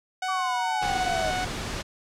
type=tone with vibrato; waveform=sawtooth; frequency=742 Hz; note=F#5; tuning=5 cents sharp; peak=-23 dBFS; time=0.22-1.45 s; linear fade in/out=5 ms; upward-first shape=triangle; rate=2.4 Hz; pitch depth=18 cents each way
type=exponential sweep; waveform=sine; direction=down; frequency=1166 to 617 Hz; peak=-27 dBFS; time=0.28-1.31 s; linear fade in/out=10 ms
type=noise; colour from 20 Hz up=pink; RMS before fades=-32 dBFS; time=0.81-1.83 s; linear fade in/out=20 ms
effects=low-pass 7000 Hz 12 dB/octave